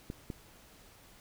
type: clicks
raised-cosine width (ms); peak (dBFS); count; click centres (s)
3; -25; 2; 0.101 / 0.302
effects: pink hiss -58 dBFS RMS until 1.2 s